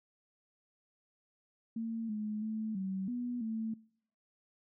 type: tone with pitch steps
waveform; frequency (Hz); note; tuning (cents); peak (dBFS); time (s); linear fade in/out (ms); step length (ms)
sine; 226.8 / 212.6 / 218.4 / 190.8 / 244 / 222.4; A#3 / G#3 / A3 / G3 / B3 / A3; -47 / +41 / -13 / -47 / -21 / +19; -34; 1.76-3.74; 5; 330
effects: noise-tail reverb RT60 0.7 s tail -25 dB re dry